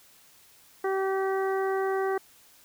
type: harmonic tone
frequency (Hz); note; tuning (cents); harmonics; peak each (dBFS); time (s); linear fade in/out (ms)
385.1; G4; -31; 1 / 2 / 3 / 4 / 5; -26 / -32 / -36 / -38 / -40; 0.84-2.18; 5
effects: white hiss -57 dBFS RMS until 2.64 s